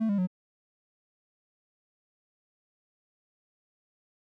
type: tone with pitch steps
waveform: triangle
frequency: 222.3 / 201.5 / 182.66 Hz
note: A3 / G3 / F#3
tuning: +18 / +48 / -22 cents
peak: -22 dBFS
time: 0-0.273 s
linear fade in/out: 20 ms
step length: 91 ms
effects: none